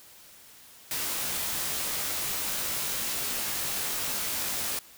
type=noise with comb filter; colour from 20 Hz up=white; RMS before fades=-31 dBFS; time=0.91-4.79 s; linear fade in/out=2 ms; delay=18 ms; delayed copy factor=-0.55; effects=white hiss -52 dBFS RMS until 4.97 s